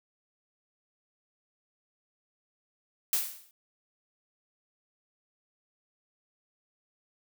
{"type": "noise with exponential decay", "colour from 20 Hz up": "blue", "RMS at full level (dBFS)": -24, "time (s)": [3.13, 3.51], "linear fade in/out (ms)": 1, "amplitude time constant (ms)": 81, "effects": []}